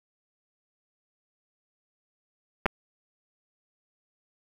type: clicks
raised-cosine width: 0.5 ms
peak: -8 dBFS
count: 2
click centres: 2.658 / 2.663 s
effects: 7-bit